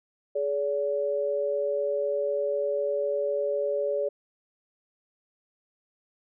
sine tone pair together, 420.1 / 572 Hz, G#4 / D5, +20 / -46 cents, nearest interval perfect fourth, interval 534 cents, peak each -29 / -26 dBFS, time 0.35-4.09 s, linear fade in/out 10 ms, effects none

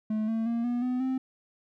triangle tone with pitch steps, 216.1 / 224.4 / 233 / 241.9 / 251.1 / 260.7 Hz, A3 / A3 / A#3 / B3 / B3 / C4, -31 / +34 / -1 / -36 / +29 / -6 cents, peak -24 dBFS, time 0.1-1.18 s, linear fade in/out 5 ms, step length 180 ms, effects none

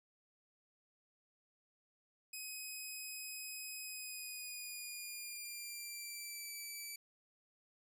10% pulse tone with pitch glide, 2525 to 2315 Hz, D#7 to D7, +25 to -25 cents, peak -36 dBFS, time 2.33-6.96 s, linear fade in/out 5 ms, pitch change -150 cents, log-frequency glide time 3.84-6.52 s, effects none

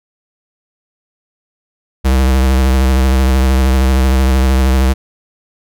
square tone with vibrato, 65.41 Hz, C2, in tune, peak -9 dBFS, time 2.04-4.94 s, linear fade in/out 20 ms, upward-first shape sine, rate 13 Hz, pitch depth 45 cents each way, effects none

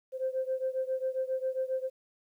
sine beating tone pair, 519 / 526.4 Hz, C5 / C5, -14 / +10 cents, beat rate 7.4 Hz, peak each -31 / -33 dBFS, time 0.12-1.9 s, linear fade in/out 50 ms, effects tanh soft clip ceiling -22 dBFS + 11-bit

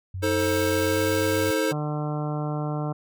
sine tone with pitch glide, 93.2 to 97.33 Hz, F#2 to G2, +13 to -12 cents, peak -29 dBFS, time 0.14-1.51 s, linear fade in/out 5 ms, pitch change +75 cents, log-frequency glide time 0.9-1 s
square chord, A diminished, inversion second, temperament just, 316.8 / 440 / 528 Hz, Eb4 / A4 / C5, +31 / 0 / +16 cents, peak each -27 dBFS, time 0.22-1.73 s, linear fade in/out 20 ms
white noise, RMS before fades -39 dBFS, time 0.39-1.54 s, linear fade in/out 5 ms
harmonic tone, 150 Hz, D3, 37 cents sharp, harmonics 1 / 2 / 3 / 4 / 5 / 6 / 7 / 8 / 9, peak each -27 / -33 / -37 / -36 / -36 / -44 / -40 / -45 / -43 dBFS, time 1.71-2.93 s, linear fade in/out 10 ms
effects none

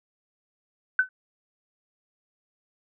sine tone with exponential decay, 1513 Hz, F#6, 38 cents sharp, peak -13 dBFS, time 0.99-1.09 s, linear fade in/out 2 ms, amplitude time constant 21 ms, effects none

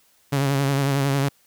sawtooth tone with vibrato, 138.59 Hz, C#3, in tune, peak -15 dBFS, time 0.32-1.29 s, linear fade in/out 10 ms, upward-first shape triangle, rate 11 Hz, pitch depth 53 cents each way, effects white hiss -60 dBFS RMS until 1.46 s

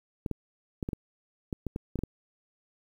clicks, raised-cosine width 3 ms, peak -19 dBFS, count 11, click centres 0.262 / 0.313 / 0.828 / 0.889 / 0.932 / 1.528 / 1.667 / 1.761 / 1.957 / 1.99 / 2.036 s, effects 9-bit

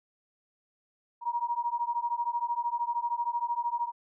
sine beating tone pair, 943 / 956 Hz, A#5 / A#5, +20 / +43 cents, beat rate 13 Hz, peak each -31 dBFS, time 1.21-3.92 s, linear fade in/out 50 ms, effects none

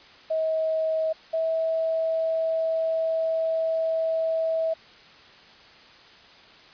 sine tone pair in turn, 638 / 648.4 Hz, D#5 / E5, +43 / -29 cents, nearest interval unison, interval 28 cents, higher second, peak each -22 dBFS, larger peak neither, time 0.3-1.13 / 1.33-4.74 s, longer second, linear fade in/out 10 ms, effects white hiss -50 dBFS RMS until 6.73 s + resampled to 11025 Hz

